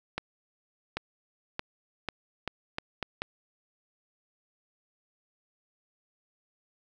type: accelerating click train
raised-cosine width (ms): 0.3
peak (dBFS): -15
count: 8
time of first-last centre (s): 0.18-3.219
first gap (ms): 790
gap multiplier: 0.79
effects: none